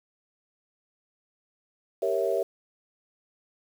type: chord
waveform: sine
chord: G diminished seventh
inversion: none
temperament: equal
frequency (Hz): 392 / 466.2 / 554.4 / 659.3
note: G4 / Bb4 / Db5 / Fb5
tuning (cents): 0 / 0 / 0 / 0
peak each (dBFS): -29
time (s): 2.02-2.43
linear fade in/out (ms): 5
effects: 8-bit